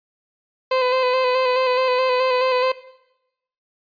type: tone with vibrato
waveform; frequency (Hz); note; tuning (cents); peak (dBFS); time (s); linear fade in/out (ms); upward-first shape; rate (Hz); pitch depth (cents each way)
30% pulse; 510; C5; -44; -14; 0.71-2.72; 5; square; 4.7; 27
effects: noise-tail reverb RT60 0.9 s tail -18 dB re dry + resampled to 11025 Hz